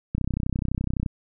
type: click train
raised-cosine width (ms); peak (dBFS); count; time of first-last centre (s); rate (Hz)
5; -13; 30; 0.15-1.062; 31.8
effects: none